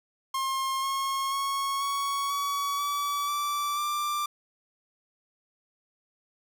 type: tone with pitch steps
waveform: 45% pulse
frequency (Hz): 1068 / 1083.5 / 1099.3 / 1115.3 / 1131.5 / 1148 / 1164.7 / 1181.6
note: C6 / C#6 / C#6 / C#6 / C#6 / D6 / D6 / D6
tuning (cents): +35 / -40 / -15 / +10 / +35 / -40 / -15 / +10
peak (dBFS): -27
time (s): 0.34-4.26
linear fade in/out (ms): 5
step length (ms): 490
effects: none